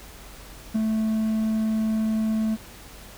triangle tone with ADSR envelope, 219.2 Hz, A3, 6 cents flat, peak -15 dBFS, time 0.74-2.57 s, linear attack 20 ms, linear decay 4 ms, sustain -4 dB, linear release 35 ms, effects added 47 Hz sine -47 dBFS peak until 3.17 s + pink hiss -45 dBFS RMS until 3.17 s

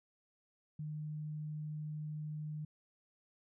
sine tone, 152.2 Hz, D#3, 38 cents flat, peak -39 dBFS, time 0.79-2.65 s, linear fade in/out 5 ms, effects none

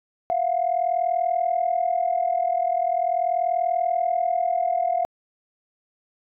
sine tone pair together, 679.6 / 720 Hz, F5 / F#5, -47 / -47 cents, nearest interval minor second, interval 100 cents, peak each -22 dBFS, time 0.3-5.05 s, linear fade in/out 0 ms, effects tanh soft clip ceiling -13 dBFS

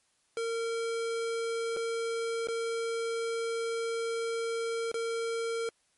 square tone with dropouts, 459 Hz, A#4, 27 cents flat, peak -31 dBFS, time 0.37-5.69 s, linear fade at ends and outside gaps 1 ms, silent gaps 1.765-1.769 / 2.472-2.485 / 4.916-4.942 s, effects white hiss -71 dBFS RMS until 5.97 s + MP3 48 kbps

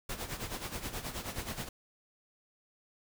pink noise with tremolo, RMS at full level -37 dBFS, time 0.09-1.69 s, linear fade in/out 5 ms, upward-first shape sine, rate 9.4 Hz, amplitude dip 70%, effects none

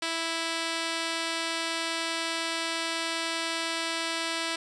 5% pulse tone with low-pass filter, 329.6 Hz, E4, in tune, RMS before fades -31 dBFS, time 0.02-4.56 s, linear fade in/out 5 ms, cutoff 6800 Hz, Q 3.2, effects none

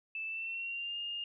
sine tone with pitch glide, 2637 to 2826 Hz, E7 to F7, 0 to +20 cents, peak -36 dBFS, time 0.15-1.24 s, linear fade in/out 2 ms, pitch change +120 cents, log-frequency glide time 0.26-0.98 s, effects none

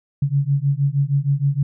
sine beating tone pair, 137.4 / 143.8 Hz, C#3 / D3, -15 / -36 cents, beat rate 6.4 Hz, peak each -19 dBFS, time 0.22-1.63 s, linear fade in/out 5 ms, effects none

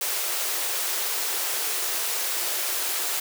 white high-pass noise, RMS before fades -27 dBFS, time 0.01-3.2 s, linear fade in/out 5 ms, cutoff 330 Hz, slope 96 dB/octave, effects none

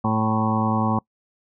harmonic tone with a mistuned harmonic, 110 Hz, A2, in tune, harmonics 1 / 2 / 3 / 4 / 5 / 7 / 8 / 9 / 10, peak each -25 / -22 / -33 / -36 / -32 / -28 / -30 / -29 / -29 dBFS, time 0.04-0.99 s, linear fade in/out 5 ms, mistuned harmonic 8, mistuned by +23 cents, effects noise-tail reverb RT60 0.1 s tail -25 dB re dry

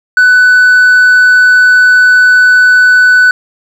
sine tone with hard clipping, 1495 Hz, F#6, 17 cents sharp, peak -3 dBFS, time 0.17-3.31 s, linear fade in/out 2 ms, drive 2 dB, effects none

